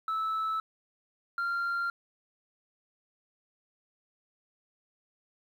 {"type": "tone pair in turn", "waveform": "sine", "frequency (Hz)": [1309, 1386.8], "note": ["E6", "F6"], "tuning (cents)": [-13, -13], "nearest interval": "minor second", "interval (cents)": 100, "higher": "second", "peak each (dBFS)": -26, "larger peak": "neither", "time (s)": [[0.08, 0.6], [1.38, 1.9]], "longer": "neither", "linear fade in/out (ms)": 2, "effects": ["tanh soft clip ceiling -27 dBFS", "10-bit"]}